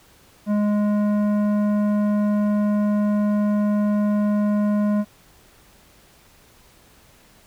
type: tone with tanh clipping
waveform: triangle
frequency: 207.7 Hz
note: G#3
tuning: in tune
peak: -19 dBFS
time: 0.46-5.05 s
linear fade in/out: 50 ms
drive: 16 dB
effects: pink hiss -53 dBFS RMS until 7.46 s